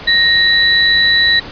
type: tone pair together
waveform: sine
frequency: 1864.7 / 3951 Hz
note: A#6 / B7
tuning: 0 / 0 cents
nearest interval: octave + minor second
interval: 1300 cents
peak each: -11 dBFS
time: 0.07-1.4 s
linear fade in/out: 10 ms
effects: pink hiss -30 dBFS RMS until 1.51 s + resampled to 11025 Hz